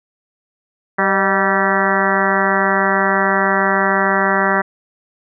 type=harmonic tone with a mistuned harmonic; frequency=193.8 Hz; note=G3; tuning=20 cents flat; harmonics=1 / 2 / 3 / 4 / 5 / 6 / 7 / 8 / 9 / 10; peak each=-22 / -22 / -22 / -22 / -22 / -22 / -22 / -22 / -22 / -22 dBFS; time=0.98-4.62 s; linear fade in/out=10 ms; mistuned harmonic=3; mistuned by=+61 cents; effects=none